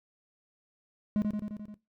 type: tone with echo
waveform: triangle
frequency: 209.8 Hz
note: G#3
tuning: 18 cents sharp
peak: -22 dBFS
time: 1.16-1.22 s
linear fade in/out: 0 ms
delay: 87 ms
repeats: 6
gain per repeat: -3 dB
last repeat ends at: 1.742 s
effects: noise-tail reverb RT60 0.2 s tail -17 dB re dry